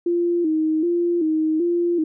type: tone with vibrato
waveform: sine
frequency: 329.6 Hz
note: E4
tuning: in tune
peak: -17 dBFS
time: 0.06-2.04 s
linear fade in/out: 5 ms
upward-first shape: square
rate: 1.3 Hz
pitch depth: 84 cents each way
effects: none